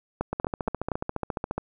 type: two click trains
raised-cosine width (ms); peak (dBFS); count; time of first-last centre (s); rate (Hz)
1; -14 / -12; 19 / 4; 0.33-1.58 / 0.21-0.918; 14.4 / 4.24
effects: none